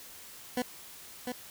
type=tone with echo; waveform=20% pulse; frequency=248.2 Hz; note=B3; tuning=9 cents sharp; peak=-23 dBFS; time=0.57-0.62 s; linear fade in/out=2 ms; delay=700 ms; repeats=1; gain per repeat=-5 dB; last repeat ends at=1.32 s; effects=white hiss -49 dBFS RMS until 1.5 s